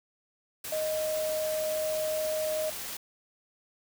sine tone in noise, 622.3 Hz, D#5, in tune, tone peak -28 dBFS, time 0.72-2.7 s, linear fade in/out 5 ms, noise white, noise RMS -38 dBFS, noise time 0.64-2.97 s, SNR +7 dB, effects none

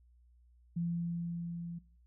sine tone with level ramp, 170.5 Hz, F3, 41 cents flat, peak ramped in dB -31 to -40 dBFS, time 0.76-1.79 s, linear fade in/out 10 ms, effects noise-tail reverb RT60 0.4 s tail -18 dB re dry + added 60 Hz sine -61 dBFS peak until 2.06 s

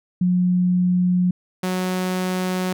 sine / sawtooth tone pair in turn, 180.1 / 184.1 Hz, F#3 / F#3, -46 / -8 cents, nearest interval unison, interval 38 cents, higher second, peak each -15 / -17 dBFS, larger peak first, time 0.21-1.31 / 1.63-2.73 s, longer neither, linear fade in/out 5 ms, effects none

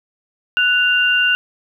sine tone pair together, 1480 / 2789 Hz, F#6 / F7, 0 / -3 cents, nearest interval major seventh, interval 1097 cents, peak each -15 dBFS, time 0.57-1.35 s, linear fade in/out 0 ms, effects none

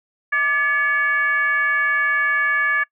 sine tone with frequency modulation, 1712 Hz, A6, 48 cents flat, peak -15 dBFS, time 0.32-2.84 s, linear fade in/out 10 ms, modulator 533 Hz, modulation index 0.67, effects noise-tail reverb RT60 0.1 s tail -24 dB re dry

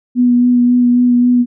sine tone with vibrato, 244.8 Hz, B3, 15 cents flat, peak -7 dBFS, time 0.15-1.46 s, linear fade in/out 50 ms, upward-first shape sine, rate 3.7 Hz, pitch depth 15 cents each way, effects none

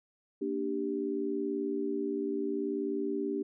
sine chord, G minor, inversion first, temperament equal, 233.1 / 293.7 / 392 Hz, Bb3 / D4 / G4, 0 / 0 / 0 cents, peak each -38 / -34 / -33 dBFS, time 0.41-3.43 s, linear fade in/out 10 ms, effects none

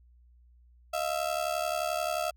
35% pulse ring-modulated tone, 662 Hz, E5, 7 cents sharp, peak -24 dBFS, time 0.93-2.31 s, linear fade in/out 10 ms, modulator 35.7 Hz, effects added 60 Hz sine -56 dBFS peak until 2.36 s

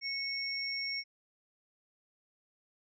sine tone pair together, 2200 / 5523 Hz, C#7 / F8, -14 / -20 cents, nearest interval octave + major third, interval 1594 cents, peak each -37 / -36 dBFS, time 0.01-1.04 s, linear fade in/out 50 ms, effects none

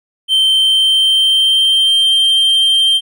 triangle tone with pitch glide, 3116 to 3154 Hz, G7 to G7, -11 to +10 cents, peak -7 dBFS, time 0.28-3.01 s, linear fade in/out 50 ms, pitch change +21 cents, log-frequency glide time 0.52-2.12 s, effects none

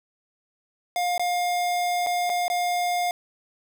square tone with dropouts, 709 Hz, F5, 26 cents sharp, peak -23 dBFS, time 0.96-3.11 s, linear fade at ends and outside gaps 1 ms, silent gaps 1.179-1.195 / 2.064-2.069 / 2.295-2.299 / 2.481-2.5 s, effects none

